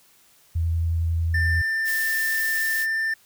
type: tone with vibrato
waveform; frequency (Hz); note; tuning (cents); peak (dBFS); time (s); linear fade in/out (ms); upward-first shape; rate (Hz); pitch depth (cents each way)
sine; 83; E2; +12; -20; 0.55-1.62; 10; sine; 11; 13
type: tone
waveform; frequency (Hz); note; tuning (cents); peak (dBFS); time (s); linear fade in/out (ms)
triangle; 1787; A6; +26; -20; 1.34-3.14; 5
type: noise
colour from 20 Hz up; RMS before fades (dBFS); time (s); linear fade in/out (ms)
blue; -31; 1.84-2.87; 50
effects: white hiss -57 dBFS RMS until 3.25 s